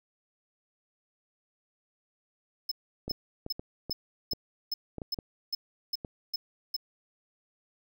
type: tone bursts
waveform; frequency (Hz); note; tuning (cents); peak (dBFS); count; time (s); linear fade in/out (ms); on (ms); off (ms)
square; 5200; E8; -24; -29; 11; 2.69-6.765; 5; 25; 380
type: clicks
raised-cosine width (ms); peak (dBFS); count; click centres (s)
2; -24; 10; 3.08 / 3.111 / 3.464 / 3.595 / 3.897 / 4.333 / 4.983 / 5.018 / 5.188 / 6.048
effects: none